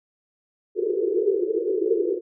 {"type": "band-pass noise", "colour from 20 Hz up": "white", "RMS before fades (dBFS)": -23, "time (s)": [0.75, 2.21], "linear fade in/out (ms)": 50, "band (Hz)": [350, 460], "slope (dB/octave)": 96, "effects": []}